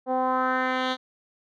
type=tone with low-pass filter sweep; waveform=10% pulse; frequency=257.1 Hz; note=C4; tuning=30 cents flat; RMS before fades=-25 dBFS; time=0.06-0.97 s; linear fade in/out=50 ms; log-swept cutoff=640 to 3800 Hz; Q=2.4; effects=none